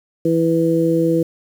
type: harmonic tone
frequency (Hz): 164.81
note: E3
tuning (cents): 0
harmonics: 1 / 2 / 3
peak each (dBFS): -20 / -16 / -18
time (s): 0.25-1.23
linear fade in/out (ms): 5
effects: 7-bit